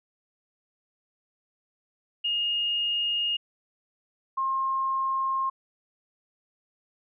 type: tone pair in turn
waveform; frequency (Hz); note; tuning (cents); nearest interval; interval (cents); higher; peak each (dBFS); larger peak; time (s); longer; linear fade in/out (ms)
sine; 2848 / 1066.8; F7 / C6; +33 / +33; octave + perfect fourth; 1700; first; -24; neither; 2.24-3.37 / 4.37-5.5; neither; 10
effects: none